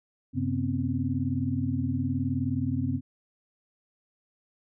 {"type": "tone cluster", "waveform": "sine", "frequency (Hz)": [95.3, 134.2, 247.2, 266.3], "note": ["G2", "C3", "B3", "C4"], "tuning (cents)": [-48, 44, 2, 31], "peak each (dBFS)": -31, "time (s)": [0.33, 3.01], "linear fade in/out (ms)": 50, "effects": []}